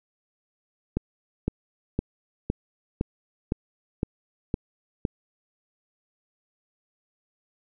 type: click train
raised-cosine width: 3 ms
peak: -11 dBFS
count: 9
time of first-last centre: 0.97-5.052 s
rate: 1.96 Hz
effects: none